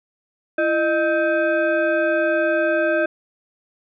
sine tone with frequency modulation, 615 Hz, D#5, 20 cents flat, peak -16 dBFS, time 0.58-3.06 s, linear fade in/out 5 ms, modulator 951 Hz, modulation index 1.1, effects none

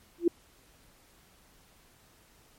sine tone with exponential growth, 342.4 Hz, F4, 34 cents flat, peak -16 dBFS, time 0.18-0.28 s, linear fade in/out 5 ms, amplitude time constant 20 ms, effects pink hiss -61 dBFS RMS until 2.58 s + MP3 64 kbps

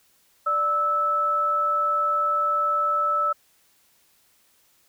sine tone pair together, 590 / 1309.3 Hz, D5 / E6, +8 / -12 cents, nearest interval octave + major second, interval 1380 cents, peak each -30 / -20 dBFS, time 0.46-3.33 s, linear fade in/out 10 ms, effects white hiss -62 dBFS RMS until 4.88 s

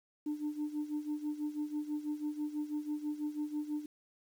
sine tone with tremolo, 299.1 Hz, D4, 32 cents sharp, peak -30 dBFS, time 0.26-3.86 s, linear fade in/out 5 ms, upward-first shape sine, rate 6.1 Hz, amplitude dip 80%, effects tanh soft clip ceiling -30 dBFS + 10-bit

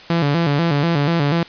sawtooth tone with vibrato, 155.56 Hz, D#3, in tune, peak -11 dBFS, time 0.1-1.43 s, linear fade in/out 2 ms, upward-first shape square, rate 4.1 Hz, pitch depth 140 cents each way, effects white hiss -40 dBFS RMS until 1.48 s + resampled to 11025 Hz

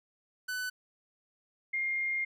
45% pulse / sine tone pair in turn, 1500 / 2121 Hz, F#6 / C7, +23 / +23 cents, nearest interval tritone, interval 600 cents, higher second, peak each -33 / -29 dBFS, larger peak second, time 0.48-0.7 / 1.73-2.25 s, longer second, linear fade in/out 10 ms, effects none

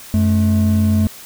triangle tone pair together, 92.5 / 215.1 Hz, F#2 / A3, 0 / -39 cents, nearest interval octave + minor third, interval 1461 cents, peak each -12 dBFS, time 0.14-1.07 s, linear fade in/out 0 ms, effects tanh soft clip ceiling -2 dBFS + white hiss -37 dBFS RMS until 1.25 s

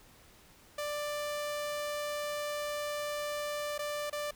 sawtooth tone with dropouts, 590 Hz, D5, 8 cents sharp, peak -30 dBFS, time 0.78-4.31 s, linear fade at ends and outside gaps 5 ms, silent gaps 3.78-3.79 / 4.099-4.127 s, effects pink hiss -59 dBFS RMS until 4.35 s

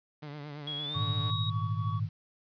sawtooth tone with vibrato, 146.83 Hz, D3, in tune, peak -36 dBFS, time 0.22-1.31 s, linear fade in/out 10 ms, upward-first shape triangle, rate 8.9 Hz, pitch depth 73 cents each way
sine tone with pitch glide, 3322 to 3794 Hz, G#7 to A#7, 0 to +30 cents, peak -34 dBFS, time 0.67-1.5 s, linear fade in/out 5 ms, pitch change +230 cents, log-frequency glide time 0.78-1.02 s
triangle tone with tremolo, 1127 Hz, C#6, 28 cents sharp, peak -34 dBFS, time 0.94-2 s, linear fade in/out 10 ms, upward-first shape triangle, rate 3.4 Hz, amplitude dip 60%
sine chord, Ab suspended second, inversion none, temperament just, 103.83 / 116.8 / 155.74 Hz, Ab2 / Bb2 / Eb3, 0 / +4 / +2 cents, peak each -31 / -34 / -36 dBFS, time 0.95-2.09 s, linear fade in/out 20 ms
effects resampled to 11025 Hz + 10-bit

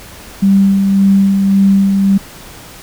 sine tone with tremolo, 196 Hz, G3, in tune, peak -5 dBFS, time 0.42-2.18 s, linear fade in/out 10 ms, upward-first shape sine, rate 1.8 Hz, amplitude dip 35%, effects pink hiss -34 dBFS RMS until 2.82 s

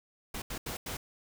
pink noise bursts at uneven times, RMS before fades -38 dBFS, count 4, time 0.34-0.42 / 0.5-0.58 / 0.66-0.77 / 0.86-0.97 s, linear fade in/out 5 ms, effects none

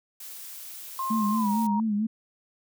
blue noise, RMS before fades -41 dBFS, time 0.2-1.67 s, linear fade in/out 5 ms
sine tone with pitch glide, 1059 to 938 Hz, C6 to A#5, +21 to +11 cents, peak -27 dBFS, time 0.99-1.8 s, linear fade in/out 2 ms, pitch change -210 cents, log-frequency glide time 1.34-1.53 s
sine tone with vibrato, 214 Hz, A3, 48 cents flat, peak -23 dBFS, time 1.1-2.07 s, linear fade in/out 10 ms, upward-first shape sine, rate 4.4 Hz, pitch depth 81 cents each way
effects none

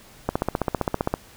click train, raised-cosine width 1 ms, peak -7 dBFS, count 14, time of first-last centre 0.29-1.14 s, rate 15.3 Hz, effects pink hiss -49 dBFS RMS until 1.36 s

